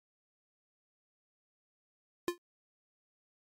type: tone with exponential decay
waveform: square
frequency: 349.2 Hz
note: F4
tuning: in tune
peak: -26 dBFS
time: 2.28-2.38 s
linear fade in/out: 1 ms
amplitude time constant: 21 ms
effects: MP3 64 kbps